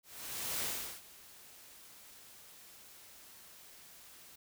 white noise with ADSR envelope, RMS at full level -36 dBFS, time 0.03-4.36 s, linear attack 590 ms, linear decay 390 ms, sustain -20 dB, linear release 8 ms, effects none

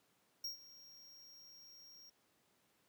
square tone with ADSR envelope, 5588 Hz, F8, in tune, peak -39 dBFS, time 0.44-2.1 s, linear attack 5 ms, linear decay 120 ms, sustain -18 dB, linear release 8 ms, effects pink hiss -75 dBFS RMS until 2.88 s + high-pass 150 Hz 12 dB/octave

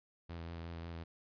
sawtooth tone with vibrato, 83.8 Hz, E2, 29 cents sharp, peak -39 dBFS, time 0.29-1.04 s, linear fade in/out 10 ms, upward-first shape sine, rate 5.5 Hz, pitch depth 22 cents each way, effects resampled to 11025 Hz

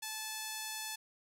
5% pulse tone, 870 Hz, A5, 20 cents flat, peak -27 dBFS, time 0.02-0.96 s, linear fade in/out 10 ms, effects none

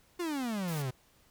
45% pulse exponential sweep, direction down, 362.6 to 123.47 Hz, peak -32 dBFS, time 0.19-0.91 s, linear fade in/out 10 ms
white noise, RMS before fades -45 dBFS, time 0.68-0.82 s, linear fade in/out 0 ms
effects pink hiss -65 dBFS RMS until 1.3 s

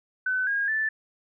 sine tone with pitch steps, 1512 / 1629.9 / 1757 Hz, F#6 / G#6 / A6, +37 / -33 / -3 cents, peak -23 dBFS, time 0.26-0.89 s, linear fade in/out 5 ms, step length 210 ms, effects none

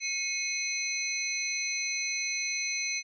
sine tone cluster, 2180 / 2517 / 4121 / 6070 Hz, C#7 / D#7 / C8 / F#8, -29 / +19 / -27 / +43 cents, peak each -34 / -36 / -36 / -34 dBFS, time 0-3.03 s, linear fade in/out 50 ms, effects none

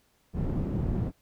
white low-pass noise, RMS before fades -29 dBFS, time 0.33-1.12 s, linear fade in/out 50 ms, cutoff 170 Hz, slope 12 dB/octave, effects pink hiss -68 dBFS RMS until 1.21 s

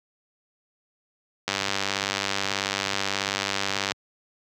click train, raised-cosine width 0.2 ms, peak -7 dBFS, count 241, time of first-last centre 1.48-3.919 s, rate 98.4 Hz, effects high-pass 100 Hz 12 dB/octave

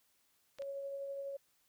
clicks, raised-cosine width 0.2 ms, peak -35 dBFS, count 2, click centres 0.586 / 0.621 s
sine tone with tremolo, 554.4 Hz, C#5, in tune, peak -38 dBFS, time 0.59-1.37 s, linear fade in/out 10 ms, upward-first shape triangle, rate 12 Hz, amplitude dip 30%
effects white hiss -74 dBFS RMS until 1.68 s

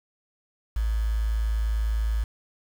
sine tone with quantisation, 54.6 Hz, A1, 13 cents flat, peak -22 dBFS, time 0.76-2.24 s, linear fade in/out 5 ms, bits 7, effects none

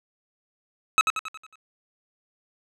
25% pulse tone with echo, 1287 Hz, E6, 42 cents flat, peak -10 dBFS, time 0.98-1.01 s, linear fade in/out 0 ms, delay 91 ms, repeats 6, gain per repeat -6 dB, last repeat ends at 1.556 s, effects low-pass 7000 Hz 12 dB/octave

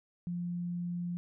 sine tone, 174.8 Hz, F3, 2 cents sharp, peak -33 dBFS, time 0.27-1.17 s, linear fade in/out 0 ms, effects none

